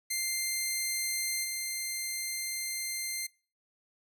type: tone with level steps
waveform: 10% pulse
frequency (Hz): 2093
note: C7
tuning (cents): 0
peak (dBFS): -21 / -24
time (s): 0.1-3.27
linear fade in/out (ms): 10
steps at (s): 1.43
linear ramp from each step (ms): 20
effects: noise-tail reverb RT60 0.4 s tail -25 dB re dry